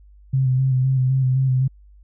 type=tone with vibrato; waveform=sine; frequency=130.8 Hz; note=C3; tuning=in tune; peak=-15 dBFS; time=0.33-1.68 s; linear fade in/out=10 ms; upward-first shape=square; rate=3.9 Hz; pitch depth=27 cents each way; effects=added 50 Hz sine -45 dBFS peak until 2.03 s